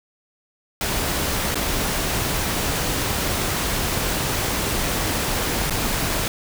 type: noise with dropouts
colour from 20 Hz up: pink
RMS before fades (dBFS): -23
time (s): 0.81-6.28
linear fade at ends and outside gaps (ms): 1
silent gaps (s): 1.545-1.555 / 5.698-5.707
effects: none